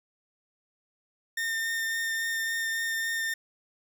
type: tone with vibrato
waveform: 40% pulse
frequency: 1816 Hz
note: A#6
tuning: 46 cents flat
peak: -27 dBFS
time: 1.37-3.34 s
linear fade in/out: 5 ms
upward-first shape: sine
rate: 3.6 Hz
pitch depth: 11 cents each way
effects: none